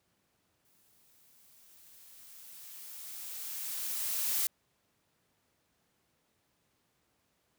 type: noise with exponential growth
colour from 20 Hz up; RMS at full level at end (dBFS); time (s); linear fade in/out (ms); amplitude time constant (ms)
blue; -30; 0.65-4.47; 2; 830
effects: pink hiss -75 dBFS RMS until 7.58 s + high-pass 80 Hz 12 dB/octave